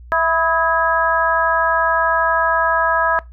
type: harmonic tone with a mistuned harmonic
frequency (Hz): 329.6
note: E4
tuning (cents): 0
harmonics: 2 / 3 / 4 / 5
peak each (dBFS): -19 / -19 / -19 / -19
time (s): 0.12-3.19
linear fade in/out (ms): 0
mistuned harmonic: 4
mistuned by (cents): -57
effects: noise-tail reverb RT60 0.2 s tail -21 dB re dry + added 60 Hz sine -36 dBFS peak until 3.32 s